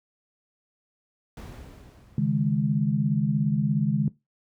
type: noise with exponential decay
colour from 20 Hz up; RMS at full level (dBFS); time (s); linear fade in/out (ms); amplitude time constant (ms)
brown; -34; 1.37-3.21; 2; 400
type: chord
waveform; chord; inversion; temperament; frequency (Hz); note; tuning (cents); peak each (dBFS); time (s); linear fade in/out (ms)
sine; C# suspended second; none; equal; 138.59 / 155.56 / 207.7; C#3 / D#3 / G#3; 0 / 0 / 0; -25; 2.18-4.08; 2
effects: noise-tail reverb RT60 0.2 s tail -19 dB re dry + high-pass 60 Hz 12 dB/octave